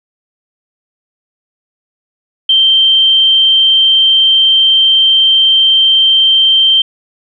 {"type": "tone", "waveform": "sine", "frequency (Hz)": 3136, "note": "G7", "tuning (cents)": 0, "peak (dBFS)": -5, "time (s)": [2.49, 6.82], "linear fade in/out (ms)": 5, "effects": []}